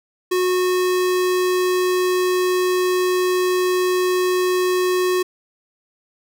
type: tone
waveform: square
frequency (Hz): 365.2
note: F#4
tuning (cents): -23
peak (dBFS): -17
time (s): 0.31-5.23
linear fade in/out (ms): 10
effects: none